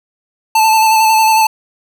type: tone with vibrato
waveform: square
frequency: 880 Hz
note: A5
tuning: in tune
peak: -8 dBFS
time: 0.55-1.47 s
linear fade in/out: 5 ms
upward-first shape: square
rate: 11 Hz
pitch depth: 19 cents each way
effects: none